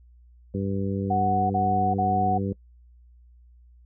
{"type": "harmonic tone", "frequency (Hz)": 98, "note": "G2", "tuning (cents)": 0, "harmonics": [1, 2, 3, 4, 5], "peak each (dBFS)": [-29, -28, -34, -34, -35], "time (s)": [0.54, 2.53], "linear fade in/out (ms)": 5}
{"type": "tone bursts", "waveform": "sine", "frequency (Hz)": 740, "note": "F#5", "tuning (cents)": 0, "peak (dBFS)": -21, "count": 3, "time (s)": [1.1, 2.382], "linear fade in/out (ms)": 10, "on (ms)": 400, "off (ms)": 41}
{"effects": ["noise-tail reverb RT60 0.1 s tail -24 dB re dry", "added 60 Hz sine -50 dBFS peak until 3.85 s"]}